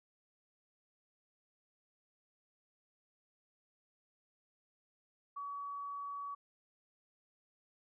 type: tone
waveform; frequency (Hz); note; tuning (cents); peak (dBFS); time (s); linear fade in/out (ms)
sine; 1134; C#6; +39; -40; 5.36-6.35; 10
effects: none